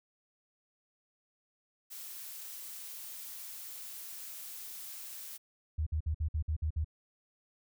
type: noise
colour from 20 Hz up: blue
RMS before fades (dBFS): -45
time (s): 1.9-5.38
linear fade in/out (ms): 20
type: tone bursts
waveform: sine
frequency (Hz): 77.78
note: D#2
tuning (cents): 0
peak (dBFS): -29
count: 8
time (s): 5.78-6.846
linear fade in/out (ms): 10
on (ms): 86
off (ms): 54
effects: none